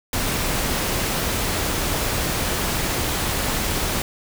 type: noise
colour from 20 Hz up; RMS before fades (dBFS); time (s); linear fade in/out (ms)
pink; -23; 0.13-4.02; 2
effects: none